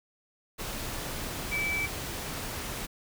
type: tone in noise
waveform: sine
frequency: 2311 Hz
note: D7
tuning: 28 cents flat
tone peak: -28 dBFS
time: 1.51-1.87 s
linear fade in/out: 20 ms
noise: pink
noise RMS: -36 dBFS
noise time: 0.58-2.87 s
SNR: +5 dB
effects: none

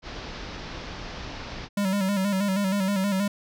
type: low-pass noise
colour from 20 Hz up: pink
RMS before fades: -37 dBFS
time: 0.02-1.69 s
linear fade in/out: 50 ms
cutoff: 5600 Hz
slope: 48 dB/octave
type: tone with vibrato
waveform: square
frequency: 196 Hz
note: G3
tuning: in tune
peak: -23 dBFS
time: 1.77-3.28 s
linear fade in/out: 5 ms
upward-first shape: square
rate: 6.3 Hz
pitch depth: 59 cents each way
effects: none

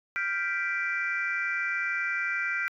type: chord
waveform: sine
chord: G dominant seventh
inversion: third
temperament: equal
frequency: 1396.9 / 1568 / 1975.5 / 2349 Hz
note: F6 / G6 / B6 / D7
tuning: 0 / 0 / 0 / 0 cents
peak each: -32 dBFS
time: 0.16-2.68 s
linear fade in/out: 0 ms
effects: tanh soft clip ceiling -18 dBFS

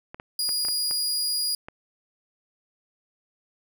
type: clicks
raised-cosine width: 0.5 ms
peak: -23 dBFS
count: 7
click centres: 0.145 / 0.199 / 0.491 / 0.65 / 0.685 / 0.911 / 1.685 s
type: tone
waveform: sawtooth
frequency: 4878 Hz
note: D#8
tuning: 35 cents flat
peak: -21 dBFS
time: 0.39-1.55 s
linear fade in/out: 2 ms
effects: none

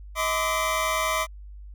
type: tone cluster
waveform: 25% pulse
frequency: 635 / 1020 / 1170 Hz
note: D#5 / C6 / D6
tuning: +35 / -44 / -7 cents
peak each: -24 dBFS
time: 0.15-1.27 s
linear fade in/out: 50 ms
effects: added 50 Hz sine -39 dBFS peak until 1.74 s

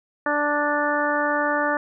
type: harmonic tone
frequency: 293.7 Hz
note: D4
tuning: in tune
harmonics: 1 / 2 / 3 / 4 / 5 / 6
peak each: -28 / -25 / -27 / -27 / -27 / -27 dBFS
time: 0.26-1.77 s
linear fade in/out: 2 ms
effects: none

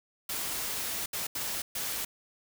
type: noise bursts at uneven times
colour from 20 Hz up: white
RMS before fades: -34 dBFS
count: 4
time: 0.29-1.06 / 1.13-1.27 / 1.35-1.62 / 1.75-2.05 s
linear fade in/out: 5 ms
effects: none

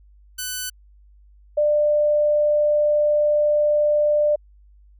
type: tone pair in turn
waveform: 5% pulse / sine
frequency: 1500 / 595.3 Hz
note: F#6 / D5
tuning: +23 / +23 cents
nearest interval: octave + major third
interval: 1600 cents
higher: first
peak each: -15 / -15 dBFS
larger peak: neither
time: 0.38-0.7 / 1.57-4.36 s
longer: second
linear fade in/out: 10 ms
effects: added 50 Hz sine -48 dBFS peak until 4.99 s

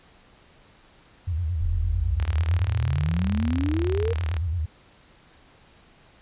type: tone with vibrato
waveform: sine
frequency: 83 Hz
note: E2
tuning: 12 cents sharp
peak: -23 dBFS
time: 1.27-4.66 s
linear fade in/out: 10 ms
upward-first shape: square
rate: 8.9 Hz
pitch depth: 130 cents each way
type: exponential sweep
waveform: sine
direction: up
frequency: 33.75 to 476.3 Hz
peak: -24 dBFS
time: 1.6-4.14 s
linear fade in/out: 20 ms
type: click train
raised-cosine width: 0.3 ms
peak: -18 dBFS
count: 84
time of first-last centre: 2.2-4.367 s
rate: 38.3 Hz
effects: pink hiss -55 dBFS RMS until 6.21 s + resampled to 8000 Hz

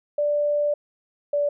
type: tone pair in turn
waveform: sine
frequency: 587.3 / 579.9 Hz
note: D5 / D5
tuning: 0 / -22 cents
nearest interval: unison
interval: 22 cents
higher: first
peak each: -19 dBFS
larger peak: neither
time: 0.18-0.74 / 1.33-1.49 s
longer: first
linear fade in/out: 5 ms
effects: none

